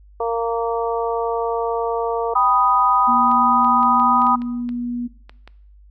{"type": "harmonic tone", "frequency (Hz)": 231, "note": "A#3", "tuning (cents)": -16, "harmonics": [2, 3, 4, 5], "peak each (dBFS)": [-21, -25, -27, -29], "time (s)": [0.2, 2.34], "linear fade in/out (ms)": 5}
{"type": "chord", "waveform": "sine", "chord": "G augmented", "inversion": "none", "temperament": "equal", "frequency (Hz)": [784, 987.8, 1244.5], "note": ["G5", "B5", "D#6"], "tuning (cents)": [0, 0, 0], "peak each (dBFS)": [-21, -17, -16], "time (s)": [2.35, 4.36], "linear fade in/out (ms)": 10}
{"type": "tone with pitch glide", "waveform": "sine", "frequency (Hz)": [239.4, 241.6], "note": ["A#3", "B3"], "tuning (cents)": [46, -38], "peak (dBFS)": -22, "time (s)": [3.07, 5.08], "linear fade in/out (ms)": 20, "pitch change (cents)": 16, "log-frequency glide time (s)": [3.94, 4.16]}
{"type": "clicks", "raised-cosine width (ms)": 0.3, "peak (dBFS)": -24, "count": 10, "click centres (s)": [3.315, 3.646, 3.83, 3.999, 4.219, 4.268, 4.419, 4.691, 5.295, 5.476]}
{"effects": ["noise-tail reverb RT60 0.7 s tail -19 dB re dry", "added 50 Hz sine -44 dBFS peak until 5.9 s"]}